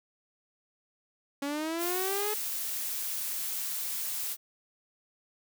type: linear sweep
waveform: sawtooth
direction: up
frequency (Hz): 277.2 to 427.8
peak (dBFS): -27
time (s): 1.42-2.34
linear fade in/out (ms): 5
type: noise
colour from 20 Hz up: blue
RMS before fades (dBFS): -34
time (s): 1.78-4.37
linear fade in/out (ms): 50
effects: none